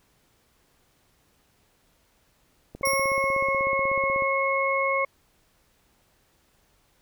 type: click train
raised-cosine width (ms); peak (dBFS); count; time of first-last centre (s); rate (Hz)
2; -25; 25; 2.75-4.222; 16.3
type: harmonic tone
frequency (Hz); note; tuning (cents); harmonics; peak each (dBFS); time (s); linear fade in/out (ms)
544; C#5; -33; 1 / 2 / 4; -26 / -26 / -26; 2.83-5.05; 5
type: tone with exponential decay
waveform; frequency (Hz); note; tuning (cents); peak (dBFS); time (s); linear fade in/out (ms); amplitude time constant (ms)
20% pulse; 5588; F8; 0; -20; 2.85-3.64; 5; 170
effects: pink hiss -65 dBFS RMS until 7.01 s